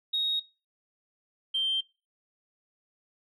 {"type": "tone pair in turn", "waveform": "sine", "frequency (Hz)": [3757, 3151], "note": ["A#7", "G7"], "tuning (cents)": [13, 8], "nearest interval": "minor third", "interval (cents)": 305, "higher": "first", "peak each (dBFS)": [-24, -24], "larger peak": "neither", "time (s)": [[0.13, 0.4], [1.54, 1.81]], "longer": "neither", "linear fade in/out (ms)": 10, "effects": ["noise-tail reverb RT60 0.3 s tail -22 dB re dry", "tanh soft clip ceiling -20 dBFS"]}